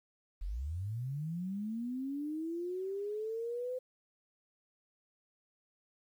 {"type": "linear sweep", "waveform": "sine", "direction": "up", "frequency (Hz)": [37.76, 513], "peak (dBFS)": -35, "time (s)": [0.41, 3.79], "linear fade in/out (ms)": 10, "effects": ["11-bit"]}